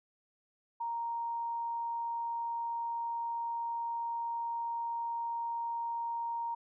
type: tone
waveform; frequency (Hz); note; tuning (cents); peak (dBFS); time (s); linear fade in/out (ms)
sine; 932.3; A#5; 0; -33; 0.8-6.55; 10
effects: none